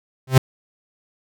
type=tone with exponential growth; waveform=45% pulse; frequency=130.81 Hz; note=C3; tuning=in tune; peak=-5 dBFS; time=0.27-0.38 s; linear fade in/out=5 ms; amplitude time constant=22 ms; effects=none